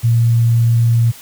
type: tone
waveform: sine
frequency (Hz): 116.54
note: A#2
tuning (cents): 0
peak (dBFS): -9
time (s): 0.03-1.12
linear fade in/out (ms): 20
effects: white hiss -38 dBFS RMS until 1.21 s